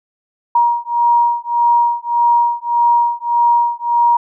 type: beating tone pair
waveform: sine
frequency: 947 / 948.7 Hz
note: A#5 / A#5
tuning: +27 / +30 cents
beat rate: 1.7 Hz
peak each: -14 dBFS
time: 0.55-4.17 s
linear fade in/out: 5 ms
effects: none